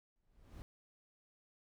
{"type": "noise with exponential growth", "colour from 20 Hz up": "brown", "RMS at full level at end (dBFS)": -45, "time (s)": [0.16, 0.62], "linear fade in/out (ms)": 0, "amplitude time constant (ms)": 100, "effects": []}